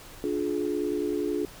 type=chord; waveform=sine; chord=D diminished; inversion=none; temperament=just; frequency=293.7 / 352.4 / 422.9 Hz; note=D4 / F4 / Ab4; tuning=0 / +16 / +31 cents; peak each=-30 dBFS; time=0.24-1.45 s; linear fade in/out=0 ms; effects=pink hiss -47 dBFS RMS until 1.6 s